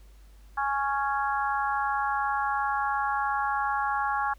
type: harmonic tone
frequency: 277.2 Hz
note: C#4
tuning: in tune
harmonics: 3 / 4 / 5 / 6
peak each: -28 / -30 / -32 / -34 dBFS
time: 0.57-4.34 s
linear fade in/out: 10 ms
effects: added 50 Hz sine -49 dBFS peak until 4.38 s + pink hiss -63 dBFS RMS until 4.38 s